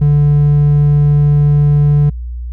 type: tone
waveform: triangle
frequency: 146.2 Hz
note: D3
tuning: 7 cents flat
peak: -4 dBFS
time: 0.01-2.1 s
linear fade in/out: 10 ms
effects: tanh soft clip ceiling 0 dBFS + added 60 Hz sine -20 dBFS peak until 2.52 s